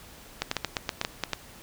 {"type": "clicks", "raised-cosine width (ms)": 0.2, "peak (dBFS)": -9, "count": 10, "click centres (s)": [0.42, 0.514, 0.567, 0.647, 0.768, 0.892, 1.014, 1.049, 1.237, 1.333], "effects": ["pink hiss -49 dBFS RMS until 1.62 s"]}